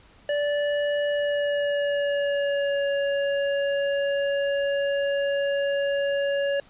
square tone with pitch glide, 582 to 561.5 Hz, D5 to C#5, -16 to +22 cents, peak -23 dBFS, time 0.29-6.6 s, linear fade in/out 2 ms, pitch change -62 cents, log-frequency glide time 1.09-2.89 s, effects pink hiss -55 dBFS RMS until 6.69 s + resampled to 8000 Hz

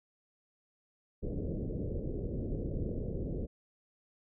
pink low-pass noise, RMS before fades -36 dBFS, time 1.22-3.47 s, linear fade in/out 20 ms, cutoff 530 Hz, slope 48 dB/octave, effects none

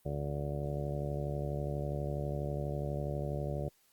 harmonic tone, 72.2 Hz, D2, 29 cents flat, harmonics 1 / 2 / 3 / 4 / 5 / 6 / 7 / 8 / 9 / 10, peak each -40 / -36 / -46 / -50 / -44 / -44 / -50 / -41 / -54 / -49 dBFS, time 0.05-3.69 s, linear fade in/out 10 ms, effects white hiss -69 dBFS RMS until 3.92 s + Opus 32 kbps

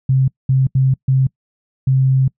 sine tone bursts at uneven times, 132.3 Hz, C3, 20 cents sharp, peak -10 dBFS, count 5, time 0.09-0.28 / 0.49-0.67 / 0.75-0.94 / 1.08-1.27 / 1.87-2.28 s, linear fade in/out 5 ms, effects noise-tail reverb RT60 0.1 s tail -25 dB re dry

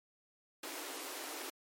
pink high-pass noise, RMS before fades -44 dBFS, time 0.63-1.5 s, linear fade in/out 5 ms, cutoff 270 Hz, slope 96 dB/octave, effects MP3 64 kbps

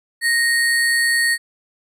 sine tone with sample-and-hold, 1864.7 Hz, A#6, in tune, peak -14 dBFS, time 0.21-1.38 s, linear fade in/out 50 ms, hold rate 6300 Hz, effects resampled to 32000 Hz

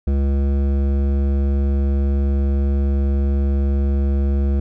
sine tone with hard clipping, 69.3 Hz, C#2, in tune, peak -17 dBFS, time 0.07-4.6 s, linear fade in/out 5 ms, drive 13 dB, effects none

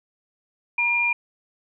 sine tone pair together, 954 / 2404 Hz, A#5 / D7, +40 / +40 cents, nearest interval octave + major third, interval 1600 cents, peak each -29 / -19 dBFS, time 0.78-1.13 s, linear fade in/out 5 ms, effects none

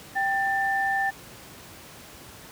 sine tone pair together, 784 / 1781.5 Hz, G5 / A6, 0 / +21 cents, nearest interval octave + major second, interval 1421 cents, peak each -25 dBFS, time 0.15-1.11 s, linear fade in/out 20 ms, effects pink hiss -45 dBFS RMS until 2.51 s + high-pass 80 Hz 12 dB/octave

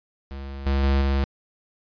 square tone with level steps, 68.5 Hz, C#2, 20 cents flat, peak -33 / -20 / -18 / -20 dBFS, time 0.31-1.24 s, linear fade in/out 0 ms, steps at 0.66 / 0.83 / 1.01 s, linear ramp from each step 5 ms, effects resampled to 11025 Hz

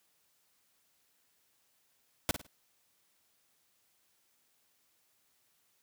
pink noise with echo, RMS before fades -28 dBFS, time 2.29-2.31 s, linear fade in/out 0 ms, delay 52 ms, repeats 3, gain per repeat -10 dB, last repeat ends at 2.466 s, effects white hiss -73 dBFS RMS until 5.82 s + high-pass 60 Hz 12 dB/octave

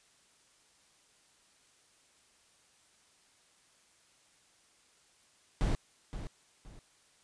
brown noise with echo, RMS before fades -29 dBFS, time 5.61-5.75 s, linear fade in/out 0 ms, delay 520 ms, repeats 2, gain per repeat -11 dB, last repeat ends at 6.79 s, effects white hiss -66 dBFS RMS until 7.23 s + resampled to 22050 Hz

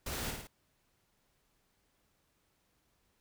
pink noise with echo, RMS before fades -39 dBFS, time 0.06-0.31 s, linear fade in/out 5 ms, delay 54 ms, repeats 3, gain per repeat -4 dB, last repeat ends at 0.472 s, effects pink hiss -75 dBFS RMS until 3.2 s

